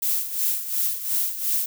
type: noise with tremolo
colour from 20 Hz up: violet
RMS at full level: -22 dBFS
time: 0.02-1.66 s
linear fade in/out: 5 ms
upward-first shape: sine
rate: 2.8 Hz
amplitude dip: 70%
effects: none